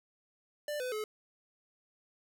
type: tone with pitch steps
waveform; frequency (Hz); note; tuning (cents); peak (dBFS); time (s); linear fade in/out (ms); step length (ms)
square; 592 / 503.6 / 428.4; D5 / B4 / A4; +14 / +34 / -46; -35; 0.68-1.04; 2; 120
effects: none